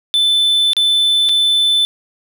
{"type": "tone with dropouts", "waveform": "triangle", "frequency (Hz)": 3520, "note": "A7", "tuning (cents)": 0, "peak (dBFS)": -9, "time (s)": [0.14, 1.85], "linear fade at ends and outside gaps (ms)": 0, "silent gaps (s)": [[0.733, 0.767], [1.289, 1.293]], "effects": []}